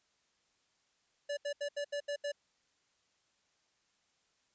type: tone bursts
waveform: square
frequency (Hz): 577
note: D5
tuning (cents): -31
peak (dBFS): -35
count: 7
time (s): 1.29-2.32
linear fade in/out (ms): 10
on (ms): 82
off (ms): 76
effects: white hiss -75 dBFS RMS until 4.54 s + resampled to 16000 Hz